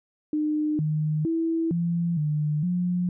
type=tone with pitch steps; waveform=sine; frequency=303.5 / 153.4 / 328 / 170.4 / 150.4 / 178.3 Hz; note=D#4 / D#3 / E4 / F3 / D3 / F3; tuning=-43 / -24 / -9 / -42 / +42 / +36 cents; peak=-22 dBFS; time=0.33-3.09 s; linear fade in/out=2 ms; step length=460 ms; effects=none